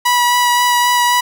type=tone with vibrato; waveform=sawtooth; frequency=975 Hz; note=B5; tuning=23 cents flat; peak=-7 dBFS; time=0.05-1.21 s; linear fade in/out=10 ms; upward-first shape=sine; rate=3.8 Hz; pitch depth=11 cents each way; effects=none